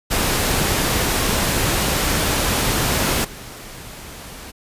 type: noise with level steps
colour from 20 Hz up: pink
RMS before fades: -19 / -36 dBFS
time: 0.1-4.52 s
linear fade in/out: 20 ms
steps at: 3.24 s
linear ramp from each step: 10 ms
effects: resampled to 32000 Hz